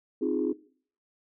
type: chord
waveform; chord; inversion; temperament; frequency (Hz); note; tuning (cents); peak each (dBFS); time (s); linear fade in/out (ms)
sine; F minor seventh; second; equal; 261.6 / 311.1 / 349.2 / 415.3; C4 / Eb4 / F4 / Ab4; 0 / 0 / 0 / 0; -30; 0.21-0.53; 10
effects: noise-tail reverb RT60 0.5 s tail -19 dB re dry + tanh soft clip ceiling -16 dBFS